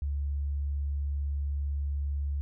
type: tone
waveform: sine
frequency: 71.1 Hz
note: C#2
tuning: 45 cents sharp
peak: -28 dBFS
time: 0.02-2.41 s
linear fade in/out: 0 ms
effects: none